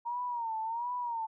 sine tone with vibrato, 932.3 Hz, A#5, in tune, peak -32 dBFS, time 0.05-1.27 s, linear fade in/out 20 ms, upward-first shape sine, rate 1.4 Hz, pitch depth 100 cents each way, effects none

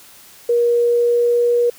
sine tone with pitch glide, 475.4 to 479 Hz, A#4 to A#4, +34 to +47 cents, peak -12 dBFS, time 0.49-1.7 s, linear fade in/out 5 ms, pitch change +13 cents, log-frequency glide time 0.72-1.53 s, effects white hiss -44 dBFS RMS until 1.78 s

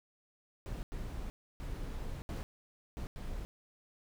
brown noise bursts at uneven times, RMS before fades -40 dBFS, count 6, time 0.66-0.83 / 0.92-1.3 / 1.6-2.22 / 2.29-2.43 / 2.97-3.07 / 3.16-3.45 s, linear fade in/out 0 ms, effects none

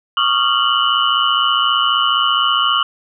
sine tone cluster, 1115 / 1210 / 1379 / 2901 / 3025 Hz, C#6 / D#6 / F6 / F#7 / F#7, +10 / -49 / -22 / -35 / +38 cents, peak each -19 dBFS, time 0.17-2.83 s, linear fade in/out 2 ms, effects none

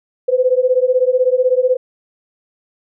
sine beating tone pair, 500 / 516 Hz, B4 / C5, +21 / -24 cents, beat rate 16 Hz, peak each -14 dBFS, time 0.28-1.77 s, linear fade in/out 10 ms, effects none

